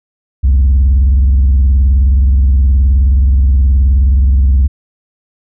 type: tone with vibrato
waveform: sine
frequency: 66.4 Hz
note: C2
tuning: 26 cents sharp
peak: -3 dBFS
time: 0.43-4.68 s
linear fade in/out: 20 ms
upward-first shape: square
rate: 19 Hz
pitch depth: 160 cents each way
effects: tanh soft clip ceiling -4 dBFS